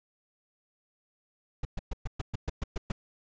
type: noise bursts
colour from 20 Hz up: brown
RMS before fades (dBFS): -30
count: 10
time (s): 1.63-2.92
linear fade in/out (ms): 5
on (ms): 21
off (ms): 120
effects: resampled to 16000 Hz